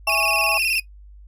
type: tone with vibrato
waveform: 35% pulse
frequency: 2600 Hz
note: E7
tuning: 24 cents flat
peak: -17 dBFS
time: 0.07-0.8 s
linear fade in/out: 5 ms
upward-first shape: square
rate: 19 Hz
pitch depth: 68 cents each way
type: chord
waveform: sine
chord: C# minor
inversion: first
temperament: equal with one note detuned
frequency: 656.2 / 830.6 / 1108.7 Hz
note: E5 / G#5 / C#6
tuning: -8 / 0 / 0 cents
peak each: -26 / -26 / -25 dBFS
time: 0.07-0.58 s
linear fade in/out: 5 ms
effects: noise-tail reverb RT60 0.1 s tail -18 dB re dry + added 50 Hz sine -41 dBFS peak until 1.27 s